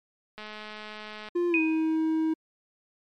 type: click train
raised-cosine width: 0.3 ms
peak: -25 dBFS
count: 194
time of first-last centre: 0.38-1.286 s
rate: 213 Hz
type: tone with pitch glide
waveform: triangle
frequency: 349.2 to 318.4 Hz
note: F4 to D#4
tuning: 0 to +40 cents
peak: -21 dBFS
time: 1.35-2.34 s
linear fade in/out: 10 ms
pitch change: -160 cents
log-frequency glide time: 1.49-1.6 s
type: tone with exponential decay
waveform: sine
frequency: 2489 Hz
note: D#7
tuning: in tune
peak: -20 dBFS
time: 1.54-1.96 s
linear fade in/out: 1 ms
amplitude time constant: 91 ms
effects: MP3 64 kbps